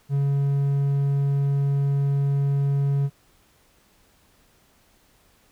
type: tone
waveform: triangle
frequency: 140 Hz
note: C#3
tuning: 18 cents sharp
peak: -17 dBFS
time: 0.09-3.1 s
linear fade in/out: 50 ms
effects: pink hiss -60 dBFS RMS until 5.51 s